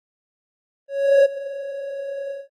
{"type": "tone with ADSR envelope", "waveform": "triangle", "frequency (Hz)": 554.4, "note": "C#5", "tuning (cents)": 0, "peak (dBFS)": -8, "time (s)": [0.88, 2.48], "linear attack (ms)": 360, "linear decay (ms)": 26, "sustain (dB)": -18, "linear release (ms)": 160, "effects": ["AAC 32 kbps"]}